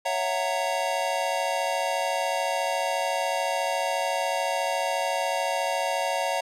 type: chord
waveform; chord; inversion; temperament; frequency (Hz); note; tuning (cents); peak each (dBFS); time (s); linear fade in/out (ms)
square; F# dominant seventh; second; just; 555 / 666 / 740 / 925; C#5 / E5 / F#5 / A#5; +2 / +18 / 0 / -14; -31; 0.05-6.41; 10
effects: low-pass 10000 Hz 12 dB/octave